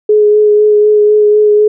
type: tone with vibrato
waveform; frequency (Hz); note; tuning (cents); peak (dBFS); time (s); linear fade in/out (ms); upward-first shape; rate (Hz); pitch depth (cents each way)
sine; 421; G#4; +24; -4; 0.09-1.68; 5; sine; 4; 15
effects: none